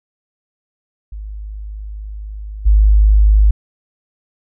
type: tone with level steps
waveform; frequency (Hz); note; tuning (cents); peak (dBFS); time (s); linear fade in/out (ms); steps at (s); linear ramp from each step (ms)
sine; 51.91; G#1; 0; -25 / -6; 1.12-3.51; 5; 2.65; 20
effects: none